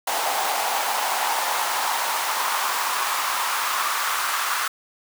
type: noise with high-pass filter sweep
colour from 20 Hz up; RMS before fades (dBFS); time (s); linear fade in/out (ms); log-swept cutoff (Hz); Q
pink; -24; 0.07-4.68; 5; 760 to 1200; 3.2
effects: none